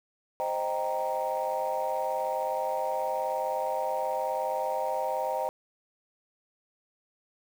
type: chord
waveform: sine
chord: C minor seventh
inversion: none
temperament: equal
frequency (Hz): 523.3 / 622.3 / 784 / 932.3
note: C5 / Eb5 / G5 / Bb5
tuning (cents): 0 / 0 / 0 / 0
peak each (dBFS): -32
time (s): 0.4-5.49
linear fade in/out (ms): 0
effects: tanh soft clip ceiling -20 dBFS + 8-bit